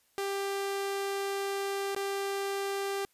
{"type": "tone with dropouts", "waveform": "sawtooth", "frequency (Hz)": 395.3, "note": "G4", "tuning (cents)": 15, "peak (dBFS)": -27, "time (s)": [0.18, 3.05], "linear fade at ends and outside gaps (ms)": 0, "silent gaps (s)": [1.948, 1.963], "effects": ["white hiss -69 dBFS RMS until 3.13 s", "resampled to 32000 Hz"]}